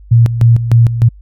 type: tone with tremolo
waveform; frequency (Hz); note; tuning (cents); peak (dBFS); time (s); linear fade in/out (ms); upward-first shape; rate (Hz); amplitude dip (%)
sine; 116.7; A#2; +2; -3; 0.11-1.09; 10; square; 3.3; 70
effects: added 50 Hz sine -34 dBFS peak until 1.21 s